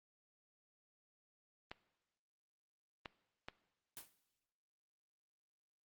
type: clicks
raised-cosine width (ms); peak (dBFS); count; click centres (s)
0.3; -29; 3; 1.715 / 3.058 / 3.485
type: noise with exponential decay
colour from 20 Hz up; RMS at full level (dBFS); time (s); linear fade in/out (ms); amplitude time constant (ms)
white; -46; 3.97-4.15; 0; 37
effects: noise-tail reverb RT60 1.0 s tail -17 dB re dry + Opus 32 kbps